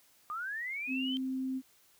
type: linear sweep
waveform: sine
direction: up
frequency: 1184 to 3136 Hz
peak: -35 dBFS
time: 0.3-1.17 s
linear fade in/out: 0 ms
type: tone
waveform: sine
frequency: 261.6 Hz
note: C4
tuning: in tune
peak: -32 dBFS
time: 0.87-1.62 s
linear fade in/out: 50 ms
effects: white hiss -65 dBFS RMS until 1.99 s